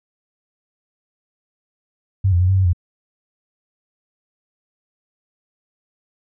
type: tone with pitch steps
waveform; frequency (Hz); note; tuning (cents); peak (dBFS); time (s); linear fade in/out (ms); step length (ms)
sine; 96.6 / 87.4 / 91.1 / 95.6 / 94.6 / 87.8; G2 / F2 / F#2 / G2 / F#2 / F2; -25 / +2 / -26 / -43 / +39 / +10; -12; 2.24-2.732; 10; 82
effects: none